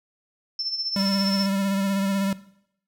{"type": "tone with tremolo", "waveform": "sine", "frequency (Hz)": 5330, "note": "E8", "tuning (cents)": 18, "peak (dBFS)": -23, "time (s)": [0.59, 1.46], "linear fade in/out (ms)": 2, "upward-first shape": "sine", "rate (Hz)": 15, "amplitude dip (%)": 65}
{"type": "tone with vibrato", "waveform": "square", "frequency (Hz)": 196, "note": "G3", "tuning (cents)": 0, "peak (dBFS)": -23, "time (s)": [0.96, 2.33], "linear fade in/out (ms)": 2, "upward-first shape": "sine", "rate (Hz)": 16, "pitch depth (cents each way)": 31}
{"effects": ["noise-tail reverb RT60 0.7 s tail -17 dB re dry"]}